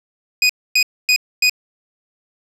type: tone bursts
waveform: 25% pulse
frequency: 2489 Hz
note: D#7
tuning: in tune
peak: -7 dBFS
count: 4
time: 0.42-1.496 s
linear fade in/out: 2 ms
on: 74 ms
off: 260 ms
effects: low-pass 12000 Hz 12 dB/octave